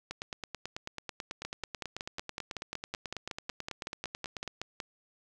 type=two click trains; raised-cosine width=0.2 ms; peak=-20 / -19 dBFS; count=41 / 19; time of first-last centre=0.11-4.477 / 1.45-4.802 s; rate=9.16 / 5.37 Hz; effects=none